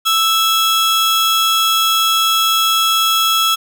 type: tone pair together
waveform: 40% pulse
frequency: 1318.5 / 3328 Hz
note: E6 / G#7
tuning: 0 / +3 cents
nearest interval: octave + major third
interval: 1603 cents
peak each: -14 dBFS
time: 0.05-3.56 s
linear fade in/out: 20 ms
effects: none